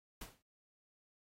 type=noise with exponential decay; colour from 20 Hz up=pink; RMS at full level=-44 dBFS; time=0.21-0.42 s; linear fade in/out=5 ms; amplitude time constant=45 ms; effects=AAC 48 kbps